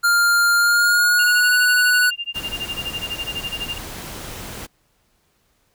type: tone with pitch glide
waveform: square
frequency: 1400 to 1479 Hz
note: F6 to F#6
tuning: +4 to -1 cents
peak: -14 dBFS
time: 0.03-2.11 s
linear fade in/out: 20 ms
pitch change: +95 cents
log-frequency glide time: 0.57-1.55 s
type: tone with tremolo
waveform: sine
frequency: 2800 Hz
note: F7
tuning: 4 cents sharp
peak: -22 dBFS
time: 1.19-3.78 s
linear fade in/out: 2 ms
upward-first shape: sine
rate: 12 Hz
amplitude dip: 100%
type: noise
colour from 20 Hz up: pink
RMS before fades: -33 dBFS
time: 2.34-4.67 s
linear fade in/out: 20 ms
effects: pink hiss -64 dBFS RMS until 5.74 s